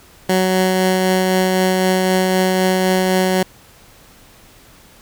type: tone with tremolo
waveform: 15% pulse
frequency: 186.2 Hz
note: F#3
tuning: 11 cents sharp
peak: -6 dBFS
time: 0.29-3.43 s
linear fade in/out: 5 ms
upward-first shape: triangle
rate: 3.9 Hz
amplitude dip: 25%
effects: pink hiss -46 dBFS RMS until 5.01 s